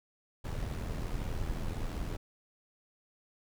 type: noise with amplitude modulation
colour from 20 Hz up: brown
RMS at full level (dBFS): -33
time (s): 0.44-2.17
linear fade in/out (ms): 10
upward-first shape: sine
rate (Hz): 81.4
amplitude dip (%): 55
effects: none